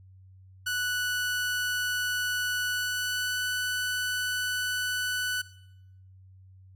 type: tone with pitch glide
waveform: sawtooth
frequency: 1480 to 1491.2 Hz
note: F#6 to F#6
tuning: 0 to +13 cents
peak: -24 dBFS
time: 0.66-5.42 s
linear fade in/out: 10 ms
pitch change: +13 cents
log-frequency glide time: 2.68-3.38 s
effects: noise-tail reverb RT60 0.8 s tail -18 dB re dry + added 94 Hz sine -50 dBFS peak until 6.75 s